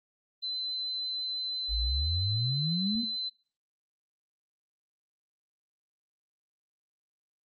sine tone, 4047 Hz, B7, 42 cents sharp, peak -31 dBFS, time 0.42-3.3 s, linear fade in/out 20 ms
sine exponential sweep, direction up, 50 to 246 Hz, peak -28 dBFS, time 1.68-3.05 s, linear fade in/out 50 ms
sine tone with exponential decay, 220 Hz, A3, in tune, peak -35 dBFS, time 3.03-3.18 s, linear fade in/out 5 ms, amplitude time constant 32 ms
effects noise-tail reverb RT60 0.4 s tail -22 dB re dry + Opus 24 kbps

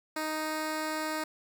10% pulse tone, 311.1 Hz, D#4, in tune, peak -23 dBFS, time 0.16-1.24 s, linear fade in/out 5 ms, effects 10-bit

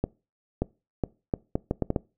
accelerating click train, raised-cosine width 2 ms, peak -11 dBFS, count 9, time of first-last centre 0.04-1.962 s, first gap 580 ms, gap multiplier 0.72, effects noise-tail reverb RT60 0.3 s tail -23 dB re dry

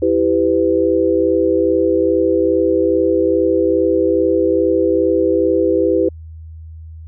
sine chord, E minor, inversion none, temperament equal with one note detuned, 329.6 / 392 / 504 Hz, E4 / G4 / B4, 0 / 0 / +35 cents, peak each -16 dBFS, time 0.02-6.09 s, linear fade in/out 5 ms, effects added 80 Hz sine -31 dBFS peak until 7.07 s

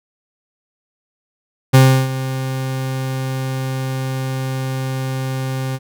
40% pulse tone with ADSR envelope, 131.8 Hz, C3, 13 cents sharp, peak -4 dBFS, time 1.73-5.79 s, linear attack 16 ms, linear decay 330 ms, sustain -15 dB, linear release 43 ms, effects none

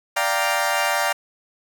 20% pulse chord, G minor seventh, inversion second, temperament equal, 587.3 / 698.5 / 784 / 932.3 Hz, D5 / F5 / G5 / Bb5, 0 / 0 / 0 / 0 cents, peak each -20 dBFS, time 0.16-1.13 s, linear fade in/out 10 ms, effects none

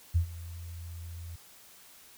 sine tone with ADSR envelope, 84.7 Hz, E2, 48 cents sharp, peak -20 dBFS, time 0.14-1.36 s, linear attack 20 ms, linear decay 97 ms, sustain -19 dB, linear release 6 ms, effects white hiss -55 dBFS RMS until 2.17 s

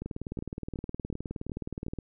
two click trains, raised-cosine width 3 ms, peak -22 / -23 dBFS, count 38 / 6, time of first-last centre 0.06-1.987 / 0.02-1.865 s, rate 19.2 / 2.71 Hz, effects none

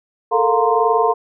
sine tone cluster, 436.4 / 458 / 707 / 927 / 1045 Hz, A4 / A#4 / F5 / A#5 / C6, -14 / -31 / +21 / -10 / -2 cents, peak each -19 dBFS, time 0.31-1.14 s, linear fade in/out 20 ms, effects none

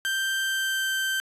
30% pulse tone with pitch glide, 1568 to 1556.3 Hz, G6 to G6, 0 to -13 cents, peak -22 dBFS, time 0.05-1.2 s, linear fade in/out 0 ms, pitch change -13 cents, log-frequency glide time 0.39-0.92 s, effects resampled to 32000 Hz

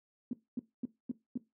sine tone bursts, 243.5 Hz, B3, 24 cents flat, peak -31 dBFS, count 5, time 0.31-1.375 s, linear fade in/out 2 ms, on 21 ms, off 240 ms, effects noise-tail reverb RT60 0.2 s tail -17 dB re dry + high-pass 150 Hz 12 dB/octave

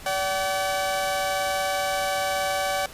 sawtooth tone pair together, 576 / 761 Hz, D5 / F#5, -34 / +48 cents, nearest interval perfect fourth, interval 482 cents, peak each -23 / -22 dBFS, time 0.06-2.86 s, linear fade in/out 2 ms, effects pink hiss -43 dBFS RMS until 2.93 s + resampled to 32000 Hz

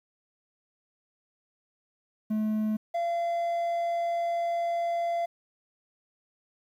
triangle tone pair in turn, 215.4 / 683.9 Hz, A3 / F5, -37 / -36 cents, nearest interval octave + minor sixth, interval 2001 cents, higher second, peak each -23 / -24 dBFS, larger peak first, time 2.3-2.77 / 2.94-5.26 s, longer second, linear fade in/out 10 ms, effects 10-bit

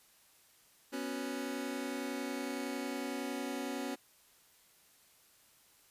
sawtooth chord, B suspended second, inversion none, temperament just, 246.9 / 277.8 / 370.4 Hz, B3 / C#4 / F#4, 0 / +4 / +2 cents, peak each -37 / -35 / -40 dBFS, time 0.92-3.96 s, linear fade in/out 20 ms, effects white hiss -65 dBFS RMS until 5.9 s + resampled to 32000 Hz

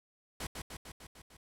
pink noise with echo, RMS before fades -39 dBFS, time 0.4-0.47 s, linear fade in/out 5 ms, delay 150 ms, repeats 6, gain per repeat -3 dB, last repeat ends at 1.37 s, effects low-pass 12000 Hz 12 dB/octave

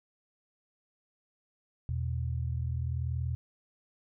sine tone pair together, 81.9 / 122.61 Hz, E2 / B2, -11 / -12 cents, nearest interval perfect fifth, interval 699 cents, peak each -32 / -33 dBFS, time 1.89-3.35 s, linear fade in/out 0 ms, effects none

